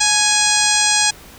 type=harmonic tone with a mistuned harmonic; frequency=830.6 Hz; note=G#5; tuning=in tune; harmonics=1 / 2 / 3 / 4 / 5 / 6 / 7 / 8 / 9 / 10; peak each=-22 / -22 / -22 / -22 / -22 / -22 / -22 / -22 / -22 / -22 dBFS; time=0-1.11 s; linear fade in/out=10 ms; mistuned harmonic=1; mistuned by=+33 cents; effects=pink hiss -41 dBFS RMS until 1.38 s